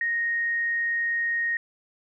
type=tone; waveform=sine; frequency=1864.7 Hz; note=A#6; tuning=in tune; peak=-23 dBFS; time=0.01-1.57 s; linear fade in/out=2 ms; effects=none